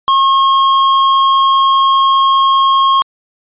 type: tone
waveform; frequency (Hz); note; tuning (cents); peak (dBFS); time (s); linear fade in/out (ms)
square; 1081; C#6; -44; -8; 0.08-3.02; 0
effects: resampled to 8000 Hz